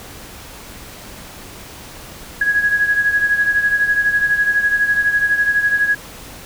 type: beating tone pair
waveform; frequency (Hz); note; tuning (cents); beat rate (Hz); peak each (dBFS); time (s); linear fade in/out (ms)
sine; 1661.2 / 1673.2; G#6 / G#6; 0 / +12; 12; -14 / -20; 2.41-5.95; 5
effects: pink hiss -36 dBFS RMS until 6.45 s